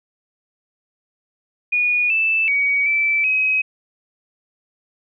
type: tone with pitch steps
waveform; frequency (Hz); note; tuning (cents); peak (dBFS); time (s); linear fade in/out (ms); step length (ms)
sine; 2453 / 2640 / 2257 / 2322 / 2538; D#7 / E7 / C#7 / D7 / D#7; -25 / +2 / +31 / -20 / +34; -15; 1.72-3.62; 10; 380
effects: none